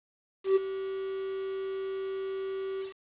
triangle tone with ADSR envelope, 385.3 Hz, G4, 30 cents flat, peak -16 dBFS, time 0.44-2.94 s, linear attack 120 ms, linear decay 19 ms, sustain -14 dB, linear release 130 ms, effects resampled to 8000 Hz + 8-bit

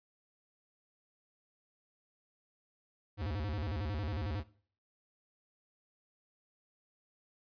square tone with vibrato, 88.3 Hz, F2, 20 cents sharp, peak -35 dBFS, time 3.17-4.44 s, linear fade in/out 50 ms, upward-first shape square, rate 11 Hz, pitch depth 270 cents each way, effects noise-tail reverb RT60 0.5 s tail -20 dB re dry + resampled to 11025 Hz

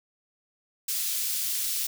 white high-pass noise, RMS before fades -29 dBFS, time 0.88-1.87 s, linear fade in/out 5 ms, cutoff 3400 Hz, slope 12 dB/octave, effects none

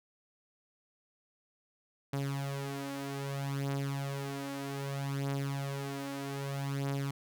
sawtooth beating tone pair, 138.59 / 139.22 Hz, C#3 / C#3, 0 / +8 cents, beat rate 0.63 Hz, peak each -32 / -35 dBFS, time 2.13-7.11 s, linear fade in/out 5 ms, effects none

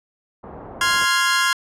white low-pass noise, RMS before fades -37 dBFS, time 0.43-1.05 s, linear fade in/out 10 ms, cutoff 930 Hz, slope 24 dB/octave
sawtooth chord, F minor, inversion second, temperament equal, 1046.5 / 1396.9 / 1661.2 Hz, C6 / F6 / Ab6, 0 / 0 / 0 cents, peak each -17 dBFS, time 0.81-1.53 s, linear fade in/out 2 ms
effects low-pass 10000 Hz 12 dB/octave

